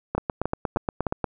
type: two click trains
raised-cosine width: 1 ms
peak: -10 / -10 dBFS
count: 4 / 10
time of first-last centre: 0.15-1.067 / 0.18-1.243 s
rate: 3.27 / 8.47 Hz
effects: none